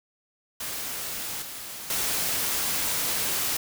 white noise with level steps, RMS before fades -33 / -38 / -27 dBFS, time 0.6-3.57 s, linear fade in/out 5 ms, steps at 1.42 / 1.9 s, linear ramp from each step 2 ms, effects none

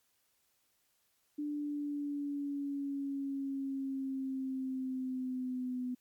sine exponential sweep, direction down, 295.8 to 249.7 Hz, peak -34 dBFS, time 1.38-5.95 s, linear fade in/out 10 ms, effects white hiss -75 dBFS RMS until 6 s + MP3 96 kbps

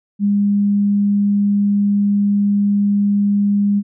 sine tone, 202.9 Hz, G#3, 40 cents flat, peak -12 dBFS, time 0.19-3.83 s, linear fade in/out 50 ms, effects none

